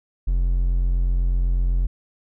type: tone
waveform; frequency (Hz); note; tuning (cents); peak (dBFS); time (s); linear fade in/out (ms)
triangle; 44.02; F1; +14; -15; 0.27-1.87; 10
effects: none